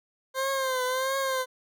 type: tone with vibrato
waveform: 20% pulse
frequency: 523.3 Hz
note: C5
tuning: in tune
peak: -21 dBFS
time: 0.34-1.46 s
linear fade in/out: 50 ms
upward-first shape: triangle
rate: 1.5 Hz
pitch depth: 73 cents each way
effects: none